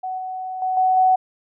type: tone with level steps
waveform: sine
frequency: 747 Hz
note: F#5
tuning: 16 cents sharp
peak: -24 / -26 / -19 / -14 / -12 dBFS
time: 0.03-1.16 s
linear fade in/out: 10 ms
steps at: 0.18 / 0.62 / 0.77 / 0.97 s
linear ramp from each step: 2 ms
effects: none